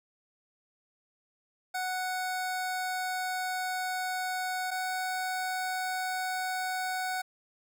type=tone pair in turn; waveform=25% pulse; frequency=740 / 743.3 Hz; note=F#5 / F#5; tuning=0 / +8 cents; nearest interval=unison; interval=8 cents; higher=second; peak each=-27 dBFS; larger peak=neither; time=1.74-4.71 / 4.71-7.22 s; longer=first; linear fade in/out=10 ms; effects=none